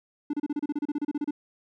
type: tone bursts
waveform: triangle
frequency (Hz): 293.7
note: D4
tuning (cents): 0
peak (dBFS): -23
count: 16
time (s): 0.3-1.309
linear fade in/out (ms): 5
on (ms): 34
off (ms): 31
effects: none